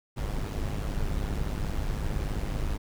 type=noise with amplitude modulation; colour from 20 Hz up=brown; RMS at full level=-27 dBFS; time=0.16-2.78 s; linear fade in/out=20 ms; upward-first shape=sine; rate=103 Hz; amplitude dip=65%; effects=none